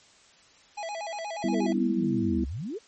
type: tone with vibrato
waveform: square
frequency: 740 Hz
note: F#5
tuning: in tune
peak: -33 dBFS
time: 0.77-1.73 s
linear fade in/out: 10 ms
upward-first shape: square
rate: 8.4 Hz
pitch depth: 200 cents each way
type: chord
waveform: sine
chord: E minor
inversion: first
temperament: just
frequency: 197.78 / 247.2 / 329.6 Hz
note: G3 / B3 / E4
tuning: +16 / +2 / 0 cents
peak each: -28 dBFS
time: 1.44-2.44 s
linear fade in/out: 2 ms
type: exponential two-way sweep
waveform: sine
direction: down then up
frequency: 492.7 to 64 to 492.7 Hz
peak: -31 dBFS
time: 1.52-2.79 s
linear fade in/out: 20 ms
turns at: 2.47 s
effects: white hiss -57 dBFS RMS until 2.87 s + MP3 32 kbps